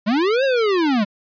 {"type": "linear two-way sweep", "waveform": "square", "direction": "up then down", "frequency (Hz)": [192.6, 554.4, 192.6], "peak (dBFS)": -16, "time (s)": [0.06, 1.05], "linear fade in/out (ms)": 20, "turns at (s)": 0.44, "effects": ["resampled to 11025 Hz"]}